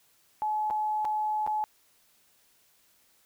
sine tone with dropouts, 854 Hz, G#5, 48 cents sharp, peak -26 dBFS, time 0.42-1.64 s, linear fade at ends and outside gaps 0 ms, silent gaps 0.701-0.708 / 1.047-1.052 / 1.465-1.475 s, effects white hiss -65 dBFS RMS until 3.25 s

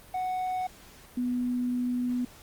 triangle / sine tone pair in turn, 740 / 246.9 Hz, F#5 / B3, 0 / 0 cents, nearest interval octave + perfect fifth, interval 1900 cents, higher first, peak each -26 / -26 dBFS, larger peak neither, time 0.14-0.67 / 1.17-2.25 s, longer second, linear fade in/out 5 ms, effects pink hiss -52 dBFS RMS until 2.42 s + Opus 32 kbps

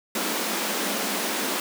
pink high-pass noise, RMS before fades -27 dBFS, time 0.15-1.6 s, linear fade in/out 2 ms, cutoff 190 Hz, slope 96 dB/octave, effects none

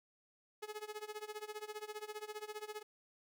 sawtooth tone with tremolo, 424.5 Hz, G#4, 38 cents sharp, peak -37 dBFS, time 0.62-2.83 s, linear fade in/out 10 ms, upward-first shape sine, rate 15 Hz, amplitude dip 90%, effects 12-bit

